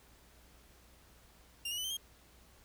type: tone with pitch steps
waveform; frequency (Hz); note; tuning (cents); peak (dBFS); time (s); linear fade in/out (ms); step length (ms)
sawtooth; 2794 / 2896 / 3001 / 3111 / 3224; F7 / F#7 / F#7 / G7 / G7; 0 / -38 / +24 / -14 / +48; -33; 1.65-1.97; 5; 64
effects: added 60 Hz sine -64 dBFS peak until 2.64 s + pink hiss -63 dBFS RMS until 2.64 s